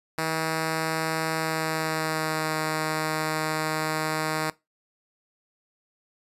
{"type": "tone with pitch glide", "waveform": "5% pulse", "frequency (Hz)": [160, 156.53], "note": ["D#3", "D#3"], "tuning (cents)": [49, 11], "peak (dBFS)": -14, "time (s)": [0.18, 4.5], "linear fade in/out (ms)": 2, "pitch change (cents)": -38, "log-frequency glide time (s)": [1.37, 2.59], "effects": ["noise-tail reverb RT60 0.2 s tail -20 dB re dry", "resampled to 32000 Hz"]}